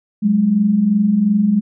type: tone pair together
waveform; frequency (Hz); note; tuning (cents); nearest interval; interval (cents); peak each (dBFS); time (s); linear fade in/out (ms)
sine; 186.38 / 209.2; F#3 / G#3; +13 / +13; major second; 200; -19 / -12; 0.22-1.61; 20
effects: none